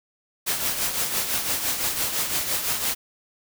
white noise with tremolo, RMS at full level -23 dBFS, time 0.46-2.95 s, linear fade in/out 20 ms, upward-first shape triangle, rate 5.9 Hz, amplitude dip 60%, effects none

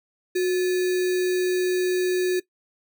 sine tone with sample-and-hold, 364.6 Hz, F#4, 25 cents flat, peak -19 dBFS, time 0.35-2.4 s, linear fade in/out 10 ms, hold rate 2100 Hz, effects noise-tail reverb RT60 0.1 s tail -19 dB re dry

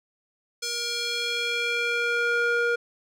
square tone with band-pass filter sweep, 473.8 Hz, A#4, 28 cents sharp, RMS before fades -26 dBFS, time 0.62-2.76 s, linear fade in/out 10 ms, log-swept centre 5600 to 1100 Hz, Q 1.7, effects none

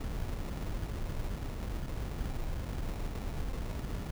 brown noise with sample-and-hold, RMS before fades -36 dBFS, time 0-4.11 s, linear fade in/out 10 ms, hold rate 1575 Hz, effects none

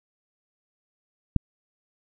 click, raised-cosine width 5 ms, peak -7 dBFS, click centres 1.363 s, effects none

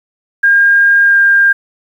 sine tone with pitch glide, 1613 to 1601.9 Hz, G6 to G6, +49 to +37 cents, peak -5 dBFS, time 0.43-1.53 s, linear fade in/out 10 ms, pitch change -12 cents, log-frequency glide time 1.04-1.17 s, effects 7-bit

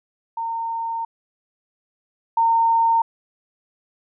sine tone pair in turn, 915 / 915 Hz, A#5 / A#5, -32 / -32 cents, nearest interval unison, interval 0 cents, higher neither, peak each -23 / -14 dBFS, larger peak second, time 0.37-1.05 / 2.37-3.02 s, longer first, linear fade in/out 5 ms, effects none

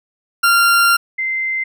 40% pulse / sine tone pair in turn, 1386 / 2077 Hz, F6 / C7, -14 / -13 cents, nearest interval perfect fifth, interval 701 cents, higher second, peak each -9 / -17 dBFS, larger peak first, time 0.43-0.97 / 1.18-1.64 s, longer first, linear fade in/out 10 ms, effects none

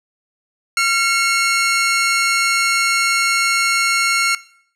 sawtooth tone pair together, 1377 / 2183 Hz, F6 / C#7, -25 / -27 cents, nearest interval minor sixth, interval 798 cents, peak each -13 dBFS, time 0.77-4.35 s, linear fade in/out 2 ms, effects noise-tail reverb RT60 0.6 s tail -19 dB re dry + low-pass 10000 Hz 12 dB/octave

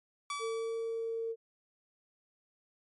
sawtooth tone with exponential decay, 1149 Hz, D6, 38 cents flat, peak -30 dBFS, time 0.3-1.32 s, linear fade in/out 2 ms, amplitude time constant 220 ms
sine tone with pitch glide, 450.5 to 454.9 Hz, A4 to A#4, +41 to -42 cents, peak -33 dBFS, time 0.39-1.36 s, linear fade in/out 50 ms, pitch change +17 cents, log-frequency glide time 0.5-0.76 s
effects MP3 48 kbps

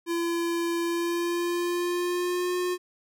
square tone with pitch glide, 339.5 to 359.3 Hz, F4 to F4, -49 to +49 cents, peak -26 dBFS, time 0.06-2.78 s, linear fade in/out 50 ms, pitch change +98 cents, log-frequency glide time 0.83-2.56 s, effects none

